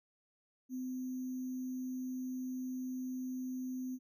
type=tone with sample-and-hold; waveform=sine; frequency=256.2 Hz; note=C4; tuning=36 cents flat; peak=-37 dBFS; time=0.69-3.99 s; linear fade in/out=50 ms; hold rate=6300 Hz; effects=none